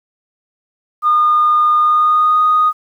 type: tone with pitch glide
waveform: sine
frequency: 1219 to 1241 Hz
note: D#6 to D#6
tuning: -36 to -5 cents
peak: -8 dBFS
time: 1.02-2.73 s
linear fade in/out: 50 ms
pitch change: +31 cents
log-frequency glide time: 1.77-2.41 s
effects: tanh soft clip ceiling -4 dBFS + 8-bit